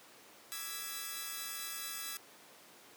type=chord; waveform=5% pulse; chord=E dominant seventh; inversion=third; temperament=equal; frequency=1174.7 / 1318.5 / 1661.2 / 1975.5 Hz; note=D6 / E6 / G#6 / B6; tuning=0 / 0 / 0 / 0 cents; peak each=-37 / -33 / -33 / -36 dBFS; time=0.52-2.17 s; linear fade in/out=0 ms; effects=pink hiss -57 dBFS RMS until 2.96 s + high-pass 300 Hz 12 dB/octave